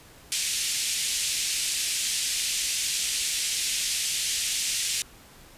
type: band-pass noise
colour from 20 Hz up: white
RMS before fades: -28 dBFS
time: 0.32-5.02 s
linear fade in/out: 0 ms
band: 2300 to 9200 Hz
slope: 24 dB/octave
effects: pink hiss -51 dBFS RMS until 5.57 s + resampled to 32000 Hz